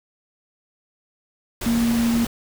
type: tone in noise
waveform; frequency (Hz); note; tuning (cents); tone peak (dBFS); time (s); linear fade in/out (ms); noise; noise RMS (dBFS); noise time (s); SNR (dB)
sine; 233.1; A#3; 0; -17; 1.66-2.25; 5; pink; -29; 1.61-2.27; +9
effects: none